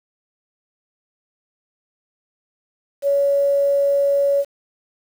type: tone with quantisation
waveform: sine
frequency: 562 Hz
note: C#5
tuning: 24 cents sharp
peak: -14 dBFS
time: 3.02-4.45 s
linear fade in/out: 50 ms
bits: 7
effects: none